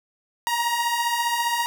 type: beating tone pair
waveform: sawtooth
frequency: 932.3 / 947.3 Hz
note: A#5 / A#5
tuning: 0 / +28 cents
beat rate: 15 Hz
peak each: -24 / -19 dBFS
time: 0.47-1.66 s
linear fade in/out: 0 ms
effects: none